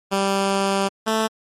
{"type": "tone pair in turn", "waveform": "10% pulse", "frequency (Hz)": [196, 220.4], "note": ["G3", "A3"], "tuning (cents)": [0, 3], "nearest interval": "major second", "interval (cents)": 203, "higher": "second", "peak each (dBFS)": -10, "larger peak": "neither", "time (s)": [[0.11, 0.89], [1.06, 1.28]], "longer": "first", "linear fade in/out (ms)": 20, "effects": ["low-pass 11000 Hz 12 dB/octave", "MP3 64 kbps"]}